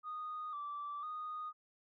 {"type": "tone with vibrato", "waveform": "sine", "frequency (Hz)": 1200, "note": "D6", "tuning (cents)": 37, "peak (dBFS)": -39, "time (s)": [0.03, 1.53], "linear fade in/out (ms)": 50, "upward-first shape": "square", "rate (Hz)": 1, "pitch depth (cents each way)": 52, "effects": ["tanh soft clip ceiling -36 dBFS"]}